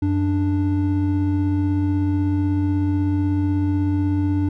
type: tone pair together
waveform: triangle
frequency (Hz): 92.54 / 293.8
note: F#2 / D4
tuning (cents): +1 / +1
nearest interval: octave + minor sixth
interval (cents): 2000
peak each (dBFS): -18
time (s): 0.02-4.49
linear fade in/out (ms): 5
effects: none